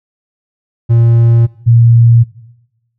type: tone pair in turn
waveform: triangle / sine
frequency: 116.6 / 117.02 Hz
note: A#2 / A#2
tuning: +1 / +7 cents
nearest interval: unison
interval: 6 cents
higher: second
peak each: -3 dBFS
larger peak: neither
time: 0.89-1.47 / 1.66-2.24 s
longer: neither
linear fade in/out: 20 ms
effects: noise-tail reverb RT60 1.0 s tail -20 dB re dry